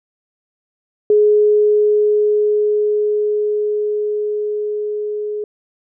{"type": "tone with level ramp", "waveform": "sine", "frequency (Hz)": 420, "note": "G#4", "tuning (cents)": 19, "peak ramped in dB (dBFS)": [-8, -20], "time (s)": [1.1, 5.44], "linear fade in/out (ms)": 2, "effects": []}